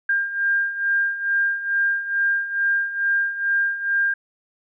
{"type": "beating tone pair", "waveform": "sine", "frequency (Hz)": [1600, 1602.3], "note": ["G6", "G6"], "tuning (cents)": [35, 37], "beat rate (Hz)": 2.3, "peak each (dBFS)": [-25, -20], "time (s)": [0.09, 4.14], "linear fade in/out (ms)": 5, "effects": []}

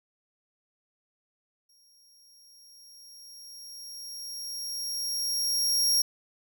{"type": "tone with exponential growth", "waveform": "sawtooth", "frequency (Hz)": 5588, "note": "F8", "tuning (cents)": 0, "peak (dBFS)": -18, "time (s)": [1.69, 6.02], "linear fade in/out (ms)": 5, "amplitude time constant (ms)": 940, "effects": []}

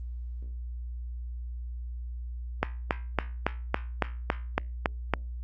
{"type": "click train", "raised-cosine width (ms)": 0.5, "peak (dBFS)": -8, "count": 10, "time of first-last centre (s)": [2.63, 5.137], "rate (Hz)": 3.59, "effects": ["added 60 Hz sine -34 dBFS peak until 5.43 s", "Opus 32 kbps"]}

